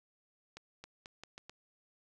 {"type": "accelerating click train", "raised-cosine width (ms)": 0.2, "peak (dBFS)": -30, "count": 6, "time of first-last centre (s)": [0.57, 1.496], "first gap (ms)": 270, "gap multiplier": 0.81, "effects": []}